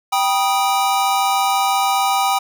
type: chord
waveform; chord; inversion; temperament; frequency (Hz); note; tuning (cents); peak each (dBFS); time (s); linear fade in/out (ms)
square; G augmented; none; equal with one note detuned; 784 / 969.7 / 1244.5; G5 / B5 / D#6; 0 / -32 / 0; -18 / -22 / -22; 0.12-2.39; 10
effects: none